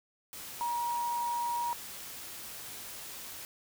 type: tone in noise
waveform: sine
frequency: 951 Hz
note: A#5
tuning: 34 cents sharp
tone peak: -30 dBFS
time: 0.61-1.73 s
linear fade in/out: 0 ms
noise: white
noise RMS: -44 dBFS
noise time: 0.33-3.45 s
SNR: +11 dB
effects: none